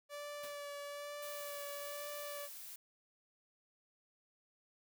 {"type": "tone with vibrato", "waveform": "sawtooth", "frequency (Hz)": 579, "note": "D5", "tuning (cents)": -25, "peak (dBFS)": -40, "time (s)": [0.09, 2.49], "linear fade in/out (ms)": 50, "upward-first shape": "sine", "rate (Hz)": 1.1, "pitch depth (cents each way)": 17}
{"type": "noise with exponential decay", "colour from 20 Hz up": "white", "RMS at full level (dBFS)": -49, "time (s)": [0.43, 0.67], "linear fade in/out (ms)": 5, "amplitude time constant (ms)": 52}
{"type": "noise", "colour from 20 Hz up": "blue", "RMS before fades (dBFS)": -50, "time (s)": [1.22, 2.76], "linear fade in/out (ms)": 5}
{"effects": []}